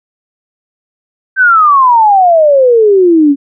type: exponential sweep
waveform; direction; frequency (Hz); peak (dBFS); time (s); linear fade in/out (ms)
sine; down; 1573 to 273.5; -3; 1.36-3.36; 50
effects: none